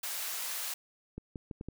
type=high-pass noise; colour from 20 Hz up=white; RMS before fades=-37 dBFS; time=0.03-0.74 s; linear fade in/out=5 ms; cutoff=730 Hz; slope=12 dB/octave
type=clicks; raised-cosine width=3 ms; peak=-27 dBFS; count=5; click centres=1.18 / 1.358 / 1.512 / 1.611 / 1.686 s
effects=none